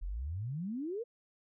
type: exponential sweep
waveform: sine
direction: up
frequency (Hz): 38.98 to 493.9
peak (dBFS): -35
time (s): 0.01-1.04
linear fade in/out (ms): 20
effects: none